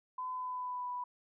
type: tone with pitch glide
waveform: sine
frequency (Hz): 1013 to 987.6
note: B5 to B5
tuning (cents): +44 to 0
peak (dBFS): -36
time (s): 0.18-1.04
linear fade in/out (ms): 5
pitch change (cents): -44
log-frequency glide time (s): 0.32-0.9
effects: none